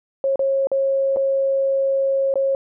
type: tone with dropouts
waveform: sine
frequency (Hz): 543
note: C#5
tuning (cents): -36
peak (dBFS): -16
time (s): 0.24-2.55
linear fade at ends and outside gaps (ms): 1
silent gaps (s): 0.358-0.393 / 0.671-0.716 / 1.162-1.169 / 2.34-2.356
effects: none